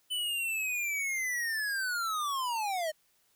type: linear sweep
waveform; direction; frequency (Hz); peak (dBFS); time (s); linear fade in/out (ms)
square; down; 3013 to 605; -31; 0.1-2.92; 20
effects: white hiss -70 dBFS RMS until 3.35 s